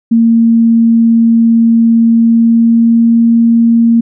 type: tone with pitch glide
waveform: sine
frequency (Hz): 229.4 to 231.3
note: A#3 to A#3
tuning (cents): -28 to -13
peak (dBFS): -4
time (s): 0.11-4.01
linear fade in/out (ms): 10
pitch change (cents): +15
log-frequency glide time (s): 2.1-3.21
effects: none